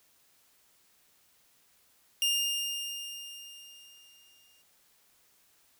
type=tone with exponential decay; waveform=sawtooth; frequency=2813 Hz; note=F7; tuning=12 cents sharp; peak=-21 dBFS; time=2.22-4.62 s; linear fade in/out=1 ms; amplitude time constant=520 ms; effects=white hiss -66 dBFS RMS until 5.79 s